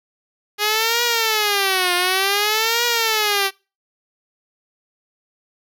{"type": "tone with vibrato", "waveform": "5% pulse", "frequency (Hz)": 411.8, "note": "G#4", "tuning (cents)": -15, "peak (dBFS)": -5, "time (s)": [0.58, 3.51], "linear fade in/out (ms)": 50, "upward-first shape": "triangle", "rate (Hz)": 0.55, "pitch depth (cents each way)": 270, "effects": ["noise-tail reverb RT60 0.3 s tail -25 dB re dry"]}